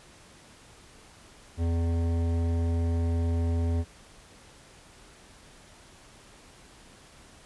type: tone with hard clipping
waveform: sine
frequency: 84 Hz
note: E2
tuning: 33 cents sharp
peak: -26 dBFS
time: 1.57-3.85 s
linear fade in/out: 50 ms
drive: 14 dB
effects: pink hiss -53 dBFS RMS until 7.45 s + resampled to 24000 Hz